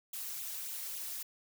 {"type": "noise with flanger", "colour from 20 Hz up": "blue", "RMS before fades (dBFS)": -41, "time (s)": [0.13, 1.23], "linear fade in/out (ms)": 5, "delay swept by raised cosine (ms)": [0.28, 4.28], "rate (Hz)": 3.6, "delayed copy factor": 0.9, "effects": []}